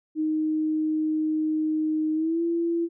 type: tone with pitch glide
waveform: sine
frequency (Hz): 311.1 to 337.3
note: D#4 to E4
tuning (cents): 0 to +40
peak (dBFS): -22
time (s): 0.15-2.89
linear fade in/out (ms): 50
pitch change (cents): +140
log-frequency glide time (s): 2.14-2.42
effects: none